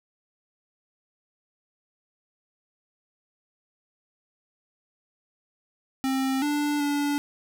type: tone with pitch steps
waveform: square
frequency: 265.6 / 293.4 / 288.5 Hz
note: C4 / D4 / D4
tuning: +26 / -2 / -31 cents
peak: -24 dBFS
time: 6.04-7.18 s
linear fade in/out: 0 ms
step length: 380 ms
effects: none